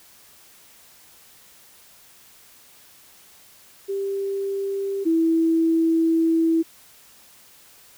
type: tone pair in turn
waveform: sine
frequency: 393.8 / 327.2 Hz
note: G4 / E4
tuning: +8 / -13 cents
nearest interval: minor third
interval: 321 cents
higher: first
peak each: -23 / -16 dBFS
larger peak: second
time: 3.88-5.05 / 5.05-6.63 s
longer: second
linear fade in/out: 20 ms
effects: white hiss -51 dBFS RMS until 7.97 s